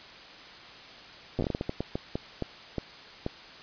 slowing click train, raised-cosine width 2 ms, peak -16 dBFS, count 16, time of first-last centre 1.39-3.264 s, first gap 8 ms, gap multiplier 1.34, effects white hiss -47 dBFS RMS until 3.62 s + resampled to 11025 Hz

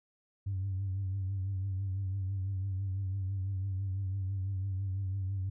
sine tone with vibrato, 96.2 Hz, G2, 32 cents flat, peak -30 dBFS, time 0.46-5.5 s, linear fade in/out 10 ms, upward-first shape triangle, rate 6 Hz, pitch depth 68 cents each way, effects tanh soft clip ceiling -28 dBFS

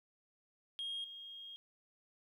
sine tone with level steps, 3249 Hz, G#7, 39 cents flat, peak -37 / -47 dBFS, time 0.79-1.56 s, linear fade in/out 0 ms, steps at 1.04 s, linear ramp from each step 2 ms, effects tanh soft clip ceiling -36 dBFS + 13-bit

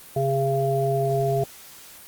harmonic tone, 136.1 Hz, C#3, 31 cents flat, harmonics 1 / 3 / 5, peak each -24 / -24 / -24 dBFS, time 0.16-1.44 s, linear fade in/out 5 ms, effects white hiss -45 dBFS RMS until 2.07 s + Opus 32 kbps

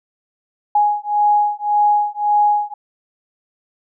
sine beating tone pair, 830.6 / 832.4 Hz, G#5 / G#5, 0 / +4 cents, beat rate 1.8 Hz, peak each -16 dBFS, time 0.75-2.74 s, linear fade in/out 5 ms, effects none

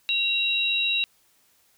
sine tone pair together, 2747 / 3852 Hz, F7 / B7, -29 / -44 cents, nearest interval tritone, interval 585 cents, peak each -24 dBFS, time 0.09-1.04 s, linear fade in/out 0 ms, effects white hiss -63 dBFS RMS until 1.77 s

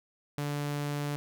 sawtooth tone, 145.4 Hz, D3, 17 cents flat, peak -27 dBFS, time 0.38-1.16 s, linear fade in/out 0 ms, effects none

